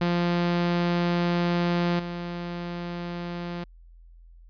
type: tone with level steps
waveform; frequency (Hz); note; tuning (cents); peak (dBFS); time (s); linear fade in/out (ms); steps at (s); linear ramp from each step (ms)
sawtooth; 173.8; F3; -8; -18 / -27; 0.01-3.64; 5; 1.99; 5
effects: added 42 Hz sine -47 dBFS peak until 4.49 s + resampled to 11025 Hz